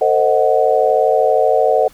sine chord, A diminished seventh, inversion none, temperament equal with one note detuned, 450.5 / 523.3 / 622.3 / 740 Hz, A4 / C5 / Eb5 / Gb5, +41 / 0 / 0 / 0 cents, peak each -16 dBFS, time 0.01-1.88 s, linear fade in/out 5 ms, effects pink hiss -47 dBFS RMS until 1.93 s

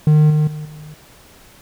triangle tone with level steps, 152.3 Hz, D#3, 37 cents flat, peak -6 / -10 / -23 / -31 dBFS, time 0.07-0.94 s, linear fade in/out 2 ms, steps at 0.3 / 0.47 / 0.65 s, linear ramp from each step 5 ms, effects pink hiss -46 dBFS RMS until 1.61 s

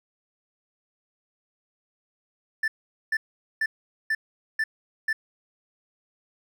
triangle tone bursts, 1766 Hz, A6, 6 cents sharp, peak -20 dBFS, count 6, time 2.63-5.13 s, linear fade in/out 5 ms, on 50 ms, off 440 ms, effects none

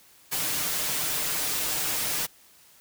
white noise with comb filter, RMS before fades -28 dBFS, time 0.31-2.27 s, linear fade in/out 20 ms, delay 6.6 ms, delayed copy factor +0.65, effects white hiss -56 dBFS RMS until 2.8 s

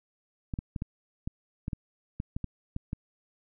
clicks, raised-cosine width 5 ms, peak -20 dBFS, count 12, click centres 0.538 / 0.589 / 0.762 / 0.821 / 1.275 / 1.681 / 1.732 / 2.201 / 2.365 / 2.443 / 2.764 / 2.931 s, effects none

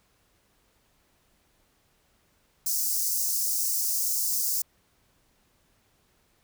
white high-pass noise, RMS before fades -27 dBFS, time 2.66-4.62 s, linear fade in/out 5 ms, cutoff 5000 Hz, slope 48 dB/octave, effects pink hiss -67 dBFS RMS until 6.43 s

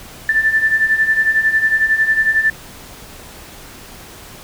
sine beating tone pair, 1760 / 1771 Hz, A6 / A6, 0 / +11 cents, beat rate 11 Hz, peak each -18 / -13 dBFS, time 0.29-2.5 s, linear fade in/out 2 ms, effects pink hiss -37 dBFS RMS until 4.43 s

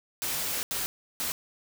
white noise bursts at uneven times, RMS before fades -31 dBFS, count 3, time 0.22-0.63 / 0.71-0.86 / 1.2-1.32 s, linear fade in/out 0 ms, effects none

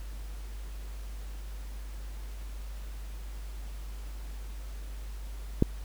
click, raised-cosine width 3 ms, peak -8 dBFS, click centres 5.624 s, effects added 50 Hz sine -37 dBFS peak until 5.84 s + pink hiss -53 dBFS RMS until 5.84 s

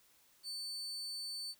35% pulse tone, 4500 Hz, C#8, 25 cents sharp, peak -39 dBFS, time 0.43-1.55 s, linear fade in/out 50 ms, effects white hiss -68 dBFS RMS until 1.59 s

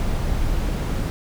brown noise, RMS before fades -22 dBFS, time 0-1.1 s, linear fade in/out 0 ms, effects none

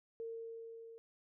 sine tone with level ramp, 456.2 Hz, A#4, 37 cents flat, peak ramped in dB -40 to -51 dBFS, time 0.2-0.98 s, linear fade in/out 0 ms, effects none

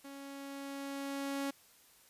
sawtooth tone with level ramp, 277.2 Hz, C#4, in tune, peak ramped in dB -43 to -30 dBFS, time 0.04-1.51 s, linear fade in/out 10 ms, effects white hiss -63 dBFS RMS until 2.09 s + resampled to 32000 Hz

